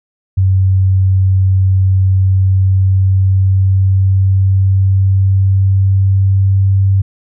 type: tone with pitch glide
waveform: sine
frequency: 94.9 to 97.12 Hz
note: F#2 to G2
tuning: +44 to -16 cents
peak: -7 dBFS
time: 0.37-7.02 s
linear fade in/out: 10 ms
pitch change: +40 cents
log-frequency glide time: 2.11-6.76 s
effects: none